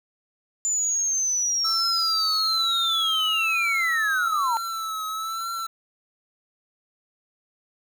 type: linear sweep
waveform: sine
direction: down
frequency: 7100 to 881 Hz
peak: -21 dBFS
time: 0.65-4.57 s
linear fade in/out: 0 ms
type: tone with vibrato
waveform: square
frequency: 1318.5 Hz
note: E6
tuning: in tune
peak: -28 dBFS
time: 1.64-5.67 s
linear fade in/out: 10 ms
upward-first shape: triangle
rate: 1.1 Hz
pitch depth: 60 cents each way
effects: 8-bit